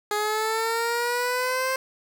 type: linear sweep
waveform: 15% pulse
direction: up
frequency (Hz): 415.3 to 527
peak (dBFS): -17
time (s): 0.11-1.76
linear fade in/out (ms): 2
effects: none